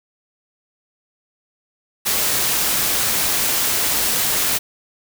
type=noise; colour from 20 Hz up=white; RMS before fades=-19 dBFS; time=2.05-4.59 s; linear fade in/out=20 ms; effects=none